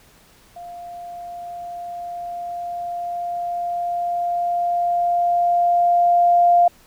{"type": "tone with level ramp", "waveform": "sine", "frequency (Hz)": 698.5, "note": "F5", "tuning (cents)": 0, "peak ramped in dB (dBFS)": [-33, -10], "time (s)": [0.56, 6.68], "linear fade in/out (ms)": 5, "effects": ["pink hiss -52 dBFS RMS until 6.86 s"]}